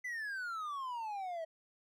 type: exponential sweep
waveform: triangle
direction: down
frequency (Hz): 2027 to 635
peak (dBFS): -36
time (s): 0.04-1.45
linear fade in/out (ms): 10
effects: none